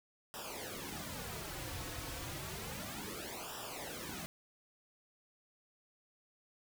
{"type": "noise with flanger", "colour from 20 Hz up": "pink", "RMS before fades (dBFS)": -44, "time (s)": [0.34, 4.26], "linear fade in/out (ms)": 0, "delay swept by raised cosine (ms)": [0.46, 5.06], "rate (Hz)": 0.31, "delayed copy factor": -0.85, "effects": []}